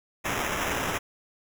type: noise with sample-and-hold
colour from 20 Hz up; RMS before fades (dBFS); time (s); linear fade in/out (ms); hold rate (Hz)
white; -29; 0.24-0.99; 20; 4410
effects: none